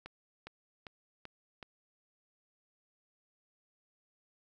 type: accelerating click train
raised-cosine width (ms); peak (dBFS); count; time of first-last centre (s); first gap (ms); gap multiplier
0.3; -29; 5; 0.06-1.628; 410; 0.97
effects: none